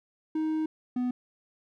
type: tone pair in turn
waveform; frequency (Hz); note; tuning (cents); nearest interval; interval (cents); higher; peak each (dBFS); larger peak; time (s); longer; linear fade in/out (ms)
triangle; 313.6 / 248.5; D#4 / B3; +14 / +11; major third; 403; first; -24; neither; 0.35-0.66 / 0.96-1.11; first; 5
effects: none